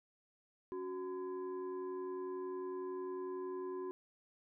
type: tone with frequency modulation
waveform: sine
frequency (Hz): 370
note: F#4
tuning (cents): 0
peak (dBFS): -39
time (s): 0.72-3.91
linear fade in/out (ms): 0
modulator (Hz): 649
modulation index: 0.62
effects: none